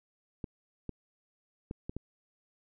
clicks, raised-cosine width 3 ms, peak -24 dBFS, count 5, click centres 0.442 / 0.893 / 1.711 / 1.895 / 1.966 s, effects none

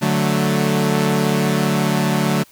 sawtooth chord, D major, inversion none, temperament equal, 146.83 / 185 / 220 Hz, D3 / F#3 / A3, 0 / 0 / 0 cents, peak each -16 dBFS, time 0.01-2.44 s, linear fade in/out 20 ms, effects white hiss -50 dBFS RMS until 2.51 s

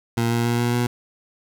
20% pulse tone with pitch steps, 116.54 / 117.69 / 118.85 / 120.02 / 121.21 Hz, A#2 / A#2 / A#2 / B2 / B2, 0 / +17 / +34 / -49 / -32 cents, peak -14 dBFS, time 0.17-0.87 s, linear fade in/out 5 ms, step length 140 ms, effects none

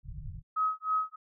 pink low-pass noise, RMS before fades -41 dBFS, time 0.03-0.43 s, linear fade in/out 50 ms, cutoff 170 Hz, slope 96 dB/octave
sine tone with tremolo, 1272 Hz, D#6, 38 cents sharp, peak -24 dBFS, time 0.56-1.16 s, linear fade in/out 10 ms, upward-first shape sine, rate 3.2 Hz, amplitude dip 100%
effects none

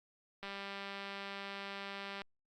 click train, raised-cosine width 0.3 ms, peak -28 dBFS, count 355, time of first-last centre 0.43-2.218 s, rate 198 Hz, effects Opus 48 kbps

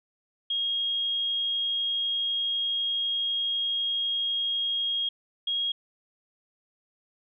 sine tone pair in turn, 3264 / 3279 Hz, G#7 / G#7, -31 / -23 cents, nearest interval unison, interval 8 cents, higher second, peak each -25 dBFS, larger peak neither, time 0.5-5.09 / 5.47-5.72 s, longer first, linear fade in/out 5 ms, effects none

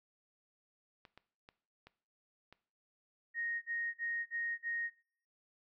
clicks, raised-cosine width 0.3 ms, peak -38 dBFS, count 5, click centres 1.052 / 1.176 / 1.489 / 1.87 / 2.526 s
sine tone bursts, 1865 Hz, A#6, in tune, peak -35 dBFS, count 5, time 3.34-4.904 s, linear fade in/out 50 ms, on 280 ms, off 41 ms
effects noise-tail reverb RT60 0.5 s tail -18 dB re dry

